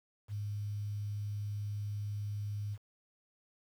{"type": "tone with quantisation", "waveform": "sine", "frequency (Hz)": 103.4, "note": "G#2", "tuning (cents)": -7, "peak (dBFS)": -35, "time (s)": [0.28, 2.78], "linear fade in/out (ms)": 50, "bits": 10, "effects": []}